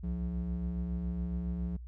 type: ring-modulated tone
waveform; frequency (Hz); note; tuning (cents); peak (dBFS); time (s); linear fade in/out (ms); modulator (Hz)
triangle; 121.6; B2; -26; -27; 0.03-1.77; 10; 54.4
effects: added 60 Hz sine -42 dBFS peak until 1.87 s